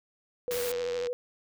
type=tone with vibrato; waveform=sine; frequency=486.9 Hz; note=B4; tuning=25 cents flat; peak=-29 dBFS; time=0.48-1.13 s; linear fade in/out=0 ms; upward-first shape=triangle; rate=13 Hz; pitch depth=39 cents each way
type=click train; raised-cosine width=0.2 ms; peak=-22 dBFS; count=50; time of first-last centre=0.51-1.07 s; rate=87.5 Hz
type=noise; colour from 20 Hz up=white; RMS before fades=-37 dBFS; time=0.51-0.72 s; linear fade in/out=5 ms
effects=none